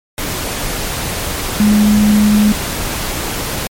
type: tone in noise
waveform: sine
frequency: 210 Hz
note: G#3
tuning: 19 cents sharp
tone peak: -7 dBFS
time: 1.6-2.52 s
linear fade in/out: 0 ms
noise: pink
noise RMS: -20 dBFS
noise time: 0.18-3.67 s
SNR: +10 dB
effects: MP3 64 kbps